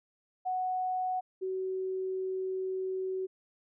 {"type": "tone pair in turn", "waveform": "sine", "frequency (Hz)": [740, 376.5], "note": ["F#5", "F#4"], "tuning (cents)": [0, 30], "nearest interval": "octave", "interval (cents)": 1170, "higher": "first", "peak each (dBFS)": [-29, -31], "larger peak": "first", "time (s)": [[0.45, 1.21], [1.41, 3.27]], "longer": "second", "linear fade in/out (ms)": 20, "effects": []}